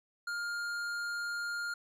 triangle tone with tanh clipping, 1409 Hz, F6, 15 cents sharp, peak -36 dBFS, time 0.27-1.74 s, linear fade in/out 5 ms, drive 17 dB, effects none

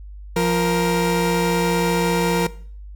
30% pulse tone pair together, 174.61 / 469 Hz, F3 / A#4, 0 / +11 cents, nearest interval octave + perfect fourth, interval 1711 cents, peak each -17 dBFS, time 0.36-2.47 s, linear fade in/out 5 ms, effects noise-tail reverb RT60 0.5 s tail -19 dB re dry + added 50 Hz sine -34 dBFS peak until 2.95 s

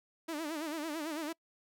sawtooth tone with vibrato, 311.1 Hz, D#4, in tune, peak -32 dBFS, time 0.28-1.33 s, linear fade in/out 10 ms, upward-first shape sine, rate 9 Hz, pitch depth 120 cents each way, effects noise-tail reverb RT60 0.1 s tail -25 dB re dry

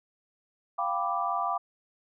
sine chord, G dominant seventh, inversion third, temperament equal, 698.5 / 784 / 987.8 / 1174.7 Hz, F5 / G5 / B5 / D6, 0 / 0 / 0 / 0 cents, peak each -32 / -33 / -34 / -30 dBFS, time 0.78-1.58 s, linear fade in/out 10 ms, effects none

